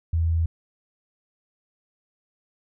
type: tone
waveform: sine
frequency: 82.41 Hz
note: E2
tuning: in tune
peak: -19 dBFS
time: 0.13-0.46 s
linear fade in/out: 5 ms
effects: none